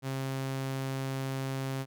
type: tone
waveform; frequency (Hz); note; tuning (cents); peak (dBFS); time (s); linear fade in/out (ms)
sawtooth; 134; C3; +42; -28; 0.02-1.86; 50
effects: none